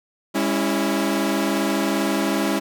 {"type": "chord", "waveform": "sawtooth", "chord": "C# minor", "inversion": "second", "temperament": "equal with one note detuned", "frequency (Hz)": [202.3, 277.2, 329.6], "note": ["G#3", "C#4", "E4"], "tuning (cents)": [-45, 0, 0], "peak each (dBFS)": -20, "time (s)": [0.34, 2.6], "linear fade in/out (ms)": 20, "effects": []}